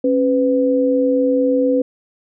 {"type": "tone pair together", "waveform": "sine", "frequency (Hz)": [272.7, 501], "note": ["C#4", "B4"], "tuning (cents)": [-28, 25], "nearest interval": "major seventh", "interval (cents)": 1053, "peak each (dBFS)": [-16, -15], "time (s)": [0.04, 1.82], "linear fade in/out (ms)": 5, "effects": []}